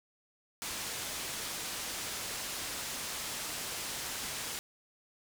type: low-pass noise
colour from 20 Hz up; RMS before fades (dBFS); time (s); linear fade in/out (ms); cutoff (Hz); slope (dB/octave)
white; -39; 0.62-4.59; 0; 9100; 12
effects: none